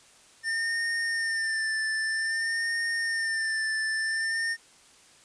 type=tone with vibrato; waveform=square; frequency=1800 Hz; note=A6; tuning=39 cents sharp; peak=-27 dBFS; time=0.43-4.57 s; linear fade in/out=50 ms; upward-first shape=sine; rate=0.52 Hz; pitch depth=37 cents each way; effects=white hiss -56 dBFS RMS until 5.24 s + resampled to 22050 Hz